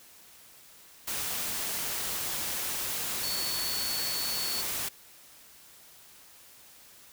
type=tone in noise; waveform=sine; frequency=4435 Hz; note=C#8; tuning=in tune; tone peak=-33 dBFS; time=3.23-4.62 s; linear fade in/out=10 ms; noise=white; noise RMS=-33 dBFS; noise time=1.07-4.89 s; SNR=-3 dB; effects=white hiss -54 dBFS RMS until 7.12 s